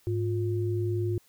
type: tone pair together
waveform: sine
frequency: 105.07 / 353.4 Hz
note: G#2 / F4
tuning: +21 / +21 cents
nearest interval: octave + major sixth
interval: 2100 cents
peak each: -27 / -30 dBFS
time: 0.07-1.18 s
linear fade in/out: 0 ms
effects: white hiss -63 dBFS RMS until 1.28 s